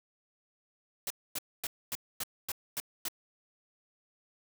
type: noise bursts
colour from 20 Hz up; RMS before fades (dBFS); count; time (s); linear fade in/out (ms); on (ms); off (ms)
white; -35; 8; 1.07-3.084; 2; 33; 250
effects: none